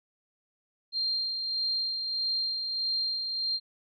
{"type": "tone with tremolo", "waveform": "sine", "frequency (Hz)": 4186, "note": "C8", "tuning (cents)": 0, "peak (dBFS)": -26, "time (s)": [0.92, 3.6], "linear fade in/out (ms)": 50, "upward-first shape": "sine", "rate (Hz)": 1.6, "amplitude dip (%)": 40, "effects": []}